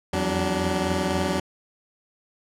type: tone cluster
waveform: 15% pulse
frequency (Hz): 84 / 87.8 / 188.3 / 292.6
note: E2 / F2 / F#3 / D4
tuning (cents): +33 / +10 / +31 / -6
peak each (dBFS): -23 / -27 / -19 / -22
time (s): 0.13-1.4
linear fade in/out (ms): 5
effects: low-pass 10000 Hz 12 dB/octave